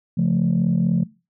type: chord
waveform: sine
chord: Db augmented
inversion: none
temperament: equal with one note detuned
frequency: 138.59 / 174.61 / 218.9 Hz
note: Db3 / F3 / A3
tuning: 0 / 0 / -9 cents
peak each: -22 / -17 / -21 dBFS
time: 0.17-1.04 s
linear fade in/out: 10 ms
effects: noise-tail reverb RT60 0.3 s tail -22 dB re dry + tanh soft clip ceiling -11 dBFS